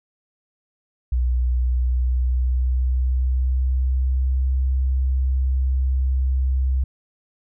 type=tone with pitch glide; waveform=sine; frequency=61.74 to 65.41 Hz; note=B1 to C2; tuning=0 to 0 cents; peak=-16 dBFS; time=1.12-6.84 s; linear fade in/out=5 ms; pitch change=+100 cents; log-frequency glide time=1.44-4.54 s; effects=tanh soft clip ceiling -12 dBFS